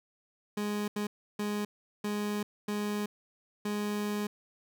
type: tone bursts at uneven times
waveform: 30% pulse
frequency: 207.7 Hz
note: G#3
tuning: in tune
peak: -28 dBFS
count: 6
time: 0.57-0.88 / 0.96-1.07 / 1.39-1.65 / 2.04-2.43 / 2.68-3.06 / 3.65-4.27 s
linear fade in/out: 5 ms
effects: none